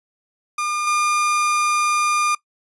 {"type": "tone with level steps", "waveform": "30% pulse", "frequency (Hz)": 1207, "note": "D6", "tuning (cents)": 47, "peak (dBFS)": [-18, -14], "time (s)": [0.58, 2.35], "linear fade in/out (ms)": 5, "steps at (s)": 0.87, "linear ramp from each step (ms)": 2, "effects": ["noise-tail reverb RT60 0.1 s tail -20 dB re dry", "resampled to 24000 Hz"]}